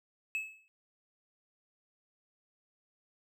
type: tone with exponential decay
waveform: triangle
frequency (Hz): 2593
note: E7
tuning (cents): -29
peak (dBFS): -28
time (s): 0.35-0.68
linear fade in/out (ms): 0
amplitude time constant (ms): 70
effects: none